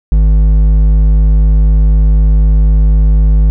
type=tone with hard clipping; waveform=triangle; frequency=52 Hz; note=G#1; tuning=3 cents sharp; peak=-6 dBFS; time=0.12-3.5 s; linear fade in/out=0 ms; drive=10 dB; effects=none